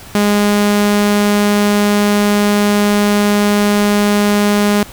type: tone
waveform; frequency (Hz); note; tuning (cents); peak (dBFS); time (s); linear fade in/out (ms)
sawtooth; 206; G#3; -14; -6; 0.15-4.83; 0
effects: pink hiss -35 dBFS RMS until 4.92 s